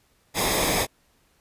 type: noise with comb filter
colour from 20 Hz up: pink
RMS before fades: -23 dBFS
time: 0.34-0.87 s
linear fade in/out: 50 ms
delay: 0.69 ms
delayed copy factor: -0.65
effects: pink hiss -64 dBFS RMS until 1.4 s + resampled to 32000 Hz